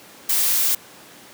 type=noise; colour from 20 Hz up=blue; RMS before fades=-19 dBFS; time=0.29-0.75 s; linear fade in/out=5 ms; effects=pink hiss -44 dBFS RMS until 1.33 s + high-pass 200 Hz 12 dB/octave